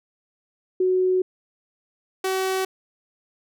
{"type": "tone pair in turn", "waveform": ["sine", "sawtooth"], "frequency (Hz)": [370, 378.9], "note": ["F#4", "F#4"], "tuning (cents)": [0, 41], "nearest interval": "unison", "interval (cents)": 41, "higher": "second", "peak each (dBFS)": [-17, -18], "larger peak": "first", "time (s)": [[0.8, 1.22], [2.24, 2.65]], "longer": "first", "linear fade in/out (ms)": 5, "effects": []}